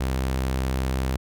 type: tone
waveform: sawtooth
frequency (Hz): 65.3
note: C2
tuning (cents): -3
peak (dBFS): -19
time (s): 0-1.17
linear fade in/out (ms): 10
effects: none